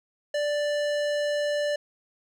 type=tone with hard clipping; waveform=sine; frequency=587.3 Hz; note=D5; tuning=in tune; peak=-26 dBFS; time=0.34-1.76 s; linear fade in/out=5 ms; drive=17 dB; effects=none